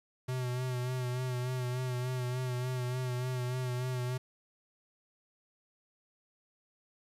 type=tone with vibrato; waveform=square; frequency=126 Hz; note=B2; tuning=35 cents sharp; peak=-33 dBFS; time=0.28-4.18 s; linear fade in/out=10 ms; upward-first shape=sine; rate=3.4 Hz; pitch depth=36 cents each way; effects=resampled to 32000 Hz + 10-bit